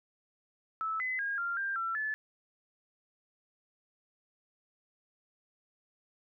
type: tone with pitch steps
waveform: sine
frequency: 1308 / 2024 / 1627 / 1390 / 1590 / 1349 / 1732 Hz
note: E6 / B6 / G#6 / F6 / G6 / E6 / A6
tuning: -14 / +42 / -36 / -9 / +24 / +40 / -28 cents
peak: -31 dBFS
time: 0.81-2.14 s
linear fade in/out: 0 ms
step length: 190 ms
effects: none